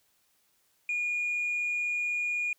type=tone; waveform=sine; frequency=2436 Hz; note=D#7; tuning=37 cents flat; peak=-26 dBFS; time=0.89-2.53 s; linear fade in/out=2 ms; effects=tanh soft clip ceiling -25 dBFS + white hiss -70 dBFS RMS until 2.58 s